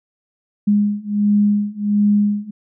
sine beating tone pair, 205.5 / 206.9 Hz, G#3 / G#3, -18 / -6 cents, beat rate 1.4 Hz, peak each -17 / -16 dBFS, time 0.67-2.51 s, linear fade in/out 10 ms, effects none

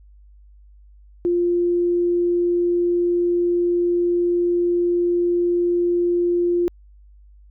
sine tone, 349.2 Hz, F4, in tune, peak -16 dBFS, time 1.25-6.68 s, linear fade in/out 0 ms, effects added 50 Hz sine -45 dBFS peak until 7.5 s

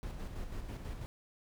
brown noise with tremolo, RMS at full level -40 dBFS, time 0.03-1.06 s, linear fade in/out 0 ms, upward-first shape square, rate 6.1 Hz, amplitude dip 40%, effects none

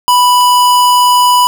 square tone pair in turn, 987.8 / 987.8 Hz, B5 / B5, 0 / 0 cents, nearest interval unison, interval 0 cents, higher neither, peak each -6 dBFS, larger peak neither, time 0.08-0.41 / 0.41-1.47 s, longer second, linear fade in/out 0 ms, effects none

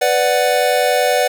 square chord, B minor, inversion none, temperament equal with one note detuned, 497 / 587.3 / 740 Hz, B4 / D5 / F#5, +11 / 0 / 0 cents, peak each -18 dBFS, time 0.01-1.28 s, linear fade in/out 10 ms, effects none

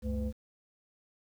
sine tone cluster, 68.4 / 92.9 / 218.3 / 506 Hz, C#2 / F#2 / A3 / B4, -23 / +7 / -13 / +42 cents, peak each -32 / -40 / -34 / -40 dBFS, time 0.02-0.33 s, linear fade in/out 50 ms, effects tanh soft clip ceiling -25 dBFS + 10-bit

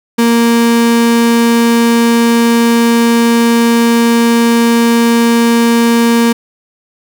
35% pulse tone, 233.1 Hz, A#3, in tune, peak -5 dBFS, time 0.18-6.33 s, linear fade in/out 10 ms, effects none

